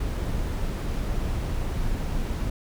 brown noise, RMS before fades -27 dBFS, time 0-2.5 s, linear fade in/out 5 ms, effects none

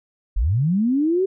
sine linear sweep, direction up, 36.71 to 392 Hz, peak -16 dBFS, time 0.36-1.26 s, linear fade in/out 10 ms, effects none

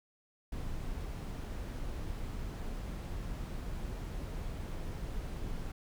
brown noise, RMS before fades -39 dBFS, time 0.52-5.72 s, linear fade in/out 5 ms, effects none

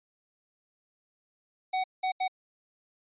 square tone bursts at uneven times, 750 Hz, F#5, 23 cents sharp, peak -27 dBFS, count 3, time 1.73-1.84 / 2.03-2.12 / 2.2-2.28 s, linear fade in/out 10 ms, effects resampled to 8000 Hz

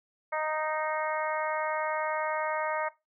harmonic tone, 310 Hz, D#4, 6 cents flat, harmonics 2 / 3 / 4 / 5 / 6 / 7, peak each -32 / -33 / -36 / -40 / -40 / -39 dBFS, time 0.32-2.89 s, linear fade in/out 10 ms, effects noise-tail reverb RT60 0.2 s tail -17 dB re dry

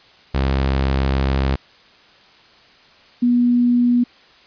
sawtooth / sine tone pair in turn, 67.1 / 242.7 Hz, C2 / B3, +44 / -30 cents, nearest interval octave + minor seventh, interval 2226 cents, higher second, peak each -12 dBFS, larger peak neither, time 0.34-1.56 / 3.22-4.04 s, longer first, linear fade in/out 10 ms, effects white hiss -49 dBFS RMS until 4.46 s + resampled to 11025 Hz

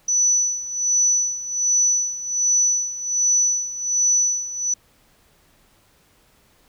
sine tone with tremolo, 5960 Hz, F#8, 12 cents sharp, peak -14 dBFS, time 0.08-4.74 s, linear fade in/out 5 ms, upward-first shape sine, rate 1.3 Hz, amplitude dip 80%, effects pink hiss -58 dBFS RMS until 6.68 s

